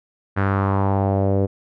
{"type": "tone with low-pass filter sweep", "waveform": "sawtooth", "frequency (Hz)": 98, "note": "G2", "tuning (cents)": 0, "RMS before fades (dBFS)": -19, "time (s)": [0.36, 1.47], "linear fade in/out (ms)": 20, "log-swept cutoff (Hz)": [1600, 480], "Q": 2.9, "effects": []}